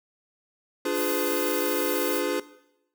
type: chord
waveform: square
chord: D diminished seventh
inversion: none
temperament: equal with one note detuned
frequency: 293.7 / 349.2 / 415.3 / 506.3 Hz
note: D4 / F4 / Ab4 / Cb5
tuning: 0 / 0 / 0 / +43 cents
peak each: -31 dBFS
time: 0.85-2.4 s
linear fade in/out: 5 ms
type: noise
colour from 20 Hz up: violet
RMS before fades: -32 dBFS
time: 0.93-2.23 s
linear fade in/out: 50 ms
effects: noise-tail reverb RT60 0.8 s tail -17 dB re dry